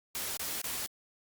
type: noise bursts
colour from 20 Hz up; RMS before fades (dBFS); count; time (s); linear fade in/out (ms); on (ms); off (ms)
white; -36; 3; 0.15-0.862; 0; 220; 26
effects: Opus 48 kbps